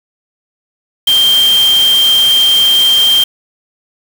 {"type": "tone in noise", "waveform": "sine", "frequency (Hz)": 3168, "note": "G7", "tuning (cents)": 18, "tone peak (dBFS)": -6, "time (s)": [1.07, 3.24], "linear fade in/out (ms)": 5, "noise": "white", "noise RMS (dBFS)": -20, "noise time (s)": [1.07, 3.24], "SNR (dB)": 11, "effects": []}